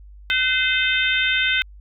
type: harmonic tone with a mistuned harmonic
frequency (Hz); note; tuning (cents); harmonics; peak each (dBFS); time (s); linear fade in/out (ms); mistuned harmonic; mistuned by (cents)
517; C5; -21; 3 / 4 / 5 / 6 / 7; -22 / -23 / -24 / -25 / -25; 0.3-1.62; 0; 3; -32
effects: added 50 Hz sine -40 dBFS peak until 1.8 s